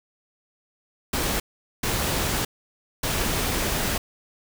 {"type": "noise bursts at uneven times", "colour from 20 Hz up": "pink", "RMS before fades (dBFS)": -25, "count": 3, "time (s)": [[1.13, 1.4], [1.83, 2.45], [3.03, 3.98]], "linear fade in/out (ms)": 5, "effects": []}